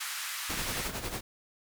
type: band-pass noise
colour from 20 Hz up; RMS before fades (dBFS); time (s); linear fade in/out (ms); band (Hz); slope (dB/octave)
pink; -37; 0-0.88; 10; 1200 to 15000; 24
type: noise with tremolo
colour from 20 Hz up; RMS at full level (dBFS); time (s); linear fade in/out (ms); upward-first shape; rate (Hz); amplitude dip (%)
pink; -34; 0.49-1.21; 10; sine; 11; 60
effects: none